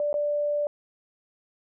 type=tone with dropouts; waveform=sine; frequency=587.3 Hz; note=D5; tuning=in tune; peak=-23 dBFS; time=0-0.67 s; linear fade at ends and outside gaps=1 ms; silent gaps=0.129-0.141 s; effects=none

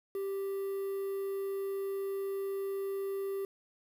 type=tone with quantisation; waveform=triangle; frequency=392 Hz; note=G4; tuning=in tune; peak=-31 dBFS; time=0.15-3.45 s; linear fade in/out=2 ms; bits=9; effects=none

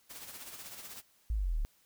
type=noise with tremolo; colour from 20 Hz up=white; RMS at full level=-45 dBFS; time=0.09-1.02 s; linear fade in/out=20 ms; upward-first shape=sine; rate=16 Hz; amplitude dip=50%
type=exponential sweep; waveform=sine; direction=down; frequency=58 to 33.86 Hz; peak=-29 dBFS; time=1.3-1.65 s; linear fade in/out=0 ms
effects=white hiss -68 dBFS RMS until 1.85 s

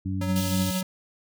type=harmonic tone; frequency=95 Hz; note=F#2; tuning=46 cents sharp; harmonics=1 / 2 / 3; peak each=-28 / -31 / -33 dBFS; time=0.05-0.71 s; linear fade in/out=10 ms
type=tone with tremolo; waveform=square; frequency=185.8 Hz; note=F#3; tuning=7 cents sharp; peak=-25 dBFS; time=0.21-0.83 s; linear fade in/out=5 ms; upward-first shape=sine; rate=13 Hz; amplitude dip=35%
type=high-pass noise; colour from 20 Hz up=pink; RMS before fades=-34 dBFS; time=0.36-0.81 s; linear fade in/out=0 ms; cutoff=2700 Hz; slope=96 dB/octave
effects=none

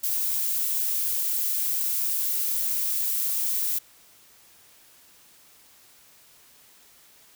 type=noise; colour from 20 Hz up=violet; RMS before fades=-26 dBFS; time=0.03-3.79 s; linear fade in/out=10 ms; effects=white hiss -55 dBFS RMS until 7.35 s

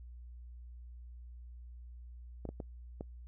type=clicks; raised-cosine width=2 ms; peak=-27 dBFS; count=4; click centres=2.453 / 2.49 / 2.602 / 3.009 s; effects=noise-tail reverb RT60 0.1 s tail -26 dB re dry + added 60 Hz sine -47 dBFS peak until 3.27 s

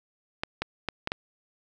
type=clicks; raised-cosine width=0.3 ms; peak=-12 dBFS; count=5; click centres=0.435 / 0.62 / 0.887 / 1.074 / 1.119 s; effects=none

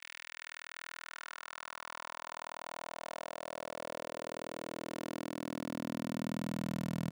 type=tone with high-pass filter sweep; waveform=10% pulse; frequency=40.53 Hz; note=E1; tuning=29 cents flat; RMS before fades=-42 dBFS; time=0-7.11 s; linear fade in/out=20 ms; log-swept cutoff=2200 to 160 Hz; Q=2.1; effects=none

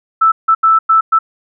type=tone bursts at uneven times; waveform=sine; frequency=1318.5 Hz; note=E6; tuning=in tune; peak=-6 dBFS; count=5; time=0.21-0.32 / 0.48-0.55 / 0.63-0.79 / 0.89-1.01 / 1.12-1.19 s; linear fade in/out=10 ms; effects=none

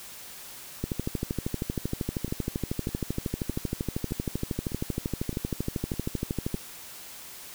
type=two click trains; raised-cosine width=3 ms; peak=-24 / -15 dBFS; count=8 / 74; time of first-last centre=2.28-6.548 / 0.84-6.543 s; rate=1.64 / 12.8 Hz; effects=white hiss -44 dBFS RMS until 7.54 s

